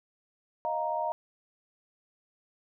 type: chord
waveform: sine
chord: Eb suspended second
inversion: none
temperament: just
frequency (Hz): 622.3 / 700 / 933.4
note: Eb5 / F5 / Bb5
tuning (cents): 0 / +4 / +2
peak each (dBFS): -33 / -34 / -31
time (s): 0.65-1.12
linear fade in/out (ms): 0
effects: none